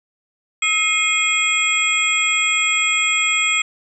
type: tone cluster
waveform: sine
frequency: 1287 / 2142 / 2481 / 3293 / 7640 Hz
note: E6 / C7 / D#7 / G#7 / A#8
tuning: -42 / +40 / -6 / -15 / +42 cents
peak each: -27 / -20 / -19 / -23 / -24 dBFS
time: 0.62-3.62 s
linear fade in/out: 5 ms
effects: none